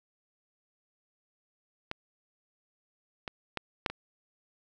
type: clicks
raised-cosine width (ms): 0.3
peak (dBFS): -18 / -20 / -16 / -10 / -21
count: 5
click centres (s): 1.914 / 3.278 / 3.573 / 3.862 / 3.9
effects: none